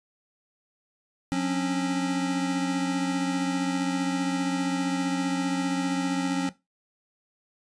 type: tone cluster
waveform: square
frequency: 180.6 / 271 / 286.2 Hz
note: F#3 / C#4 / D4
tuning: -42 / -39 / -45 cents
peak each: -30 / -27 / -34 dBFS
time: 1.32-6.49 s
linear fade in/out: 0 ms
effects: noise-tail reverb RT60 0.2 s tail -17 dB re dry + resampled to 22050 Hz